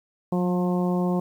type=harmonic tone with a mistuned harmonic; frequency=178.5 Hz; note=F3; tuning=38 cents sharp; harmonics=1 / 2 / 3 / 4 / 5 / 6; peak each=-22 / -28 / -32 / -34 / -36 / -38 dBFS; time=0.32-1.2 s; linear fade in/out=5 ms; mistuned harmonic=1; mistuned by=+20 cents; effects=9-bit